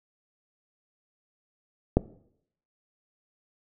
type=click; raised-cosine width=2 ms; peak=-5 dBFS; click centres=1.97 s; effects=noise-tail reverb RT60 0.7 s tail -19 dB re dry